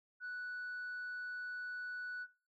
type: tone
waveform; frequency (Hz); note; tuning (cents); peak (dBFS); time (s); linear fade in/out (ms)
sine; 1480; F#6; 0; -39; 0.2-2.27; 50
effects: noise-tail reverb RT60 0.4 s tail -21 dB re dry + tanh soft clip ceiling -39 dBFS